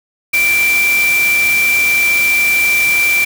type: tone in noise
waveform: sine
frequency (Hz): 2349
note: D7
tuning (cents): 0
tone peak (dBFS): -10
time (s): 0.33-3.25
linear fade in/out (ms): 10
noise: white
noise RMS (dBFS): -21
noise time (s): 0.33-3.25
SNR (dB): +8
effects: none